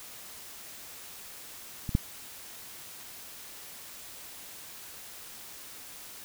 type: clicks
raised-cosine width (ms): 5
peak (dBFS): -21 / -10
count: 2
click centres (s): 1.892 / 1.951
effects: white hiss -46 dBFS RMS until 6.24 s